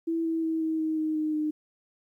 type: tone with pitch steps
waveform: sine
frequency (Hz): 329.6 / 326 / 322.4 / 318.9 / 315.4 / 312 / 308.6 / 305.2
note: E4 / E4 / E4 / D#4 / D#4 / D#4 / D#4 / D#4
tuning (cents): 0 / -19 / -38 / +43 / +24 / +5 / -14 / -33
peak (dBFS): -25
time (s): 0.07-1.51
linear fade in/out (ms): 10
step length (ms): 180
effects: 11-bit